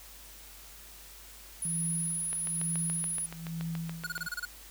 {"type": "tone", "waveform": "sine", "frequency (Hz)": 10340, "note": "E9", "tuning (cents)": -34, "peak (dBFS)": -31, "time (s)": [1.62, 3.26], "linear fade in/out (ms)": 2}
{"type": "tone with tremolo", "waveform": "sine", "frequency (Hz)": 165, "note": "E3", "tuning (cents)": 2, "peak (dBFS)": -32, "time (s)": [1.65, 4.27], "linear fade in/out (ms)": 2, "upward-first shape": "sine", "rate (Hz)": 1.1, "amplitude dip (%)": 85}
{"type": "click train", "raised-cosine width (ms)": 0.3, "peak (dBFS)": -25, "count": 14, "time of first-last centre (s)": [2.33, 4.179], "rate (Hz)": 7.03}
{"type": "tone bursts", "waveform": "square", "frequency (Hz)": 1450, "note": "F#6", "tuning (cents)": -35, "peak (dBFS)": -33, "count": 8, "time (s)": [4.04, 4.453], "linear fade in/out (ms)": 5, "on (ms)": 28, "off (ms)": 27}
{"effects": ["added 50 Hz sine -54 dBFS peak until 4.7 s", "white hiss -51 dBFS RMS until 4.7 s"]}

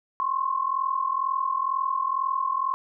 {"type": "tone pair together", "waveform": "sine", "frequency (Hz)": [1046.5, 1088.6], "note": ["C6", "C#6"], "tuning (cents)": [0, -32], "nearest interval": "minor second", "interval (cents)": 68, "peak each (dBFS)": -26, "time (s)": [0.2, 2.74], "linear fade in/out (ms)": 0, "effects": []}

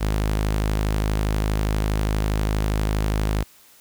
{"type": "tone", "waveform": "sawtooth", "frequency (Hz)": 52.4, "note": "G#1", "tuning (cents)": 16, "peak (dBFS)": -16, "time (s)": [0, 3.44], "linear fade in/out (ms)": 20, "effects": ["white hiss -52 dBFS RMS until 3.8 s"]}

